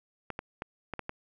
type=clicks; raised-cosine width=0.5 ms; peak=-20 dBFS; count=6; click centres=0.303 / 0.391 / 0.621 / 0.937 / 0.993 / 1.094 s; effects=none